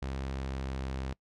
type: tone with pitch glide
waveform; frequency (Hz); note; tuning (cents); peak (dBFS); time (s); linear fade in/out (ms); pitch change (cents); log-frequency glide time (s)
sawtooth; 66.9 to 66.13; C2 to C2; +39 to +19; -30; 0.02-1.13; 5; -20; 0.26-0.88
effects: noise-tail reverb RT60 0.1 s tail -24 dB re dry + low-pass 6000 Hz 12 dB/octave